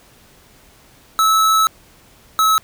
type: tone pair in turn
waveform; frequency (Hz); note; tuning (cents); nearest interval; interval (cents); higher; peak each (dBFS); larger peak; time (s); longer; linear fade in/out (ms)
square; 1303 / 1294; E6 / E6; -20 / -32; unison; 12; first; -12; neither; 1.19-1.67 / 2.39-2.58; first; 0
effects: pink hiss -49 dBFS RMS until 2.63 s